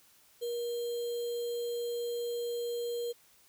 sine tone with sample-and-hold, 474.5 Hz, A#4, 31 cents sharp, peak -32 dBFS, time 0.41-3.13 s, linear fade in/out 20 ms, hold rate 3675 Hz, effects white hiss -63 dBFS RMS until 3.48 s

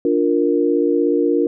sine chord, Bb major, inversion first, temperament equal with one note detuned, 293.7 / 350.6 / 466.2 Hz, D4 / F4 / Bb4, 0 / +7 / 0 cents, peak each -18 dBFS, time 0.05-1.47 s, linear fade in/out 2 ms, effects none

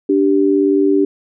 sine tone pair together, 292.1 / 390.3 Hz, D4 / G4, -9 / -8 cents, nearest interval perfect fourth, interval 501 cents, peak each -13 dBFS, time 0.09-1.05 s, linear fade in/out 5 ms, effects none

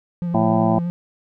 triangle tone with vibrato, 173.1 Hz, F3, 15 cents flat, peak -19 dBFS, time 0.22-0.9 s, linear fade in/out 0 ms, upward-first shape triangle, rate 9.5 Hz, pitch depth 32 cents each way
harmonic tone, 111.2 Hz, A2, 19 cents sharp, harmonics 1 / 2 / 3 / 5 / 6 / 7 / 8 / 9, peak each -24 / -20 / -23 / -27 / -23 / -23 / -29 / -29 dBFS, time 0.34-0.79 s, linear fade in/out 5 ms
effects none

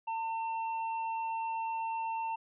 triangle tone with tanh clipping, 902 Hz, A5, 43 cents sharp, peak -34 dBFS, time 0.07-2.36 s, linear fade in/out 10 ms, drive 12 dB, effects resampled to 8000 Hz

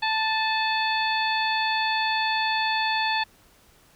harmonic tone with a mistuned harmonic, 880 Hz, A5, in tune, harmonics 1 / 2 / 3 / 4 / 5, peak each -25 / -28 / -30 / -31 / -32 dBFS, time 0.02-3.24 s, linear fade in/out 10 ms, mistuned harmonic 3, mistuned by -33 cents, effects pink hiss -57 dBFS RMS until 3.95 s

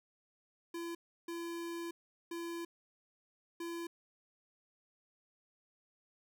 square tone bursts at uneven times, 338.7 Hz, E4, 47 cents sharp, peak -40 dBFS, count 4, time 0.74-0.95 / 1.28-1.91 / 2.31-2.65 / 3.6-3.87 s, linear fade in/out 5 ms, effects none

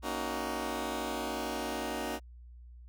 15% pulse chord, D# minor seventh, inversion second, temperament just, 233.3 / 280 / 311.1 / 373.4 Hz, A#3 / C#4 / D#4 / F#4, +2 / +18 / 0 / +16 cents, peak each -33 dBFS, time 0.02-2.2 s, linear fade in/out 50 ms, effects added 60 Hz sine -48 dBFS peak until 2.88 s

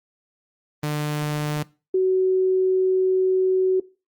sawtooth / sine tone pair in turn, 149.5 / 374.5 Hz, D3 / F#4, +31 / +21 cents, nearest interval octave + major third, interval 1590 cents, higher second, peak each -19 / -16 dBFS, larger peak second, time 0.83-1.63 / 1.94-3.8 s, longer second, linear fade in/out 5 ms, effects noise-tail reverb RT60 0.3 s tail -20 dB re dry + Opus 32 kbps

